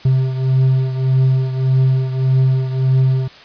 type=beating tone pair; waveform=triangle; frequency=130.81 / 132.51 Hz; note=C3 / C3; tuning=0 / +22 cents; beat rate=1.7 Hz; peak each=-11 / -17 dBFS; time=0.05-3.28 s; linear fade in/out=5 ms; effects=white hiss -40 dBFS RMS until 3.44 s + resampled to 11025 Hz